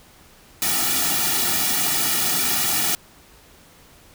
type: noise with comb filter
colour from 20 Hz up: white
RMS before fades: -21 dBFS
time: 0.62-2.95 s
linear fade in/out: 0 ms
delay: 1.9 ms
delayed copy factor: -1
effects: pink hiss -50 dBFS RMS until 4.14 s